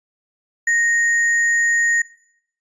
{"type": "tone with sample-and-hold", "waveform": "sine", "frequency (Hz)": 1864.7, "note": "A#6", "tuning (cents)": 0, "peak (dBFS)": -14, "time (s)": [0.67, 2.02], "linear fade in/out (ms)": 5, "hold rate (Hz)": 8820, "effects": ["noise-tail reverb RT60 0.7 s tail -19 dB re dry", "resampled to 22050 Hz"]}